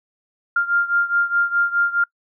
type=beating tone pair; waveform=sine; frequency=1396.9 / 1401.7 Hz; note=F6 / F6; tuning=0 / +6 cents; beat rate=4.8 Hz; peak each=-18 / -21 dBFS; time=0.56-2.04 s; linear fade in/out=5 ms; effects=noise-tail reverb RT60 0.1 s tail -26 dB re dry